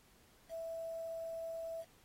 sine tone with quantisation, 658 Hz, E5, 3 cents flat, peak -40 dBFS, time 0.49-1.85 s, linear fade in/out 50 ms, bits 10, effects pink hiss -67 dBFS RMS until 2.04 s + AAC 48 kbps

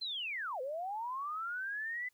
sine linear two-way sweep, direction down then up, 4186 to 493.9 to 2023 Hz, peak -36 dBFS, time 0.01-2.09 s, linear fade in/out 10 ms, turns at 0.61 s, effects white hiss -75 dBFS RMS until 2.13 s

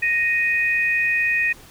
sine tone pair together, 1864.6 / 2489 Hz, A#6 / D#7, 0 / 0 cents, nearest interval perfect fourth, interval 500 cents, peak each -20 dBFS, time 0.02-1.53 s, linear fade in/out 10 ms, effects pink hiss -46 dBFS RMS until 1.7 s

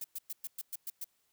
violet noise bursts, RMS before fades -39 dBFS, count 8, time 0.01-1.044 s, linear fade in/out 5 ms, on 33 ms, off 110 ms, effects white hiss -75 dBFS RMS until 1.32 s

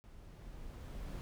brown noise with level ramp, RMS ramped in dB -55 to -42 dBFS, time 0.04-1.21 s, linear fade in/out 0 ms, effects none

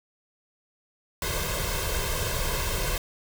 pink noise with comb filter, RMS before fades -28 dBFS, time 1.22-2.98 s, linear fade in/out 2 ms, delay 1.9 ms, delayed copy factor +0.85, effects none

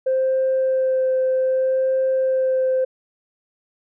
sine tone with vibrato, 522 Hz, C5, 4 cents flat, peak -15 dBFS, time 0.06-2.85 s, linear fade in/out 10 ms, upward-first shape sine, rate 0.64 Hz, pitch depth 10 cents each way, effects tanh soft clip ceiling -13 dBFS

